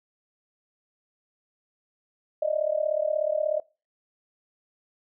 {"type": "tone with amplitude modulation", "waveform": "sine", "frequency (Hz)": 613, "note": "D#5", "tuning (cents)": -26, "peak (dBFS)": -19, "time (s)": [2.42, 3.6], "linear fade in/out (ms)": 5, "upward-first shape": "sine", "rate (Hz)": 36.6, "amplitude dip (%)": 90, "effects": ["noise-tail reverb RT60 0.3 s tail -23 dB re dry"]}